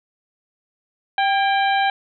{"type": "harmonic tone with a mistuned harmonic", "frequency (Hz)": 785, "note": "G5", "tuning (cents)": 2, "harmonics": [1, 2, 3, 4, 5], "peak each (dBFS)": [-17, -23, -27, -29, -31], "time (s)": [1.18, 1.9], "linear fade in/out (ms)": 2, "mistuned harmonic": 2, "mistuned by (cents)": 55, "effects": []}